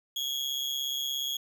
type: tone with amplitude modulation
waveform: 35% pulse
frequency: 3310 Hz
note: G#7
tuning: 6 cents flat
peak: -25 dBFS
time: 0.16-1.37 s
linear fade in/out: 5 ms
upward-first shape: sine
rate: 137 Hz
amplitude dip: 70%
effects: none